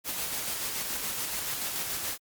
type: noise with tremolo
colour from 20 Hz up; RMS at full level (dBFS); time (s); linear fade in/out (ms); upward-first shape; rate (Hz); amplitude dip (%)
white; -32; 0.04-2.18; 50; square; 7; 25
effects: Opus 48 kbps